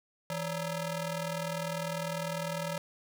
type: ring-modulated tone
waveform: sawtooth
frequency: 370 Hz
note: F#4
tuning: in tune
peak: -26 dBFS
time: 0.3-2.78 s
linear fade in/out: 2 ms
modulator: 205 Hz
effects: none